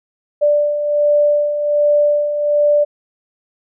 sine beating tone pair, 587.3 / 588.6 Hz, D5 / D5, 0 / +4 cents, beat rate 1.3 Hz, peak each -20 / -12 dBFS, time 0.41-2.85 s, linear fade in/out 20 ms, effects none

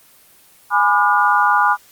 sine chord, G# diminished seventh, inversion none, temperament just, 830.6 / 996.7 / 1196.1 / 1435.3 Hz, G#5 / B5 / D6 / F6, 0 / +16 / +31 / +47 cents, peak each -17 dBFS, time 0.7-1.77 s, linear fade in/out 50 ms, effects white hiss -49 dBFS RMS until 1.91 s + Opus 24 kbps

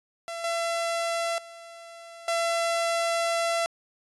sawtooth tone with level steps, 674 Hz, E5, 38 cents sharp, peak -29 / -22 / -39 / -20 dBFS, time 0.28-3.66 s, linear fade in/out 0 ms, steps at 0.44 / 1.38 / 2.28 s, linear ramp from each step 2 ms, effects resampled to 24000 Hz

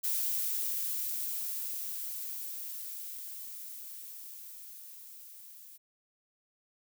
violet noise with level ramp, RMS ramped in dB -31 to -52 dBFS, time 0.03-5.78 s, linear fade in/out 20 ms, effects none

